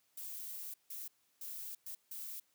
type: noise bursts at uneven times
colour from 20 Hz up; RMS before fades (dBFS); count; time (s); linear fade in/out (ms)
violet; -45; 5; 0.17-0.74 / 0.9-1.08 / 1.41-1.75 / 1.86-1.95 / 2.11-2.4; 5
effects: white hiss -75 dBFS RMS until 2.54 s + high-pass 100 Hz 12 dB/octave